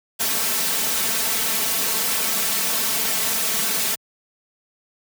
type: noise with comb filter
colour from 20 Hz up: white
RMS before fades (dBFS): -22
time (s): 0.19-3.96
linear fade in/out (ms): 20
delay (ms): 4.5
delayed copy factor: +1
effects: high-pass 80 Hz 12 dB/octave